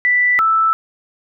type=tone pair in turn; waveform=sine; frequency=1975.5 / 1318.5 Hz; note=B6 / E6; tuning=0 / 0 cents; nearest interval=perfect fifth; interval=700 cents; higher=first; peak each=-11 dBFS; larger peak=neither; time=0.05-0.39 / 0.39-0.73 s; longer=neither; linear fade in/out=0 ms; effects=none